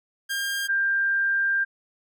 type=tone pair in turn; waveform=sawtooth / sine; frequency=1606 / 1590.3 Hz; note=G6 / G6; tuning=+41 / +24 cents; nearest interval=unison; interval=17 cents; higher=first; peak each=-22 / -20 dBFS; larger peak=second; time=0.29-0.68 / 0.68-1.65 s; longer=second; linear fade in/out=20 ms; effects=none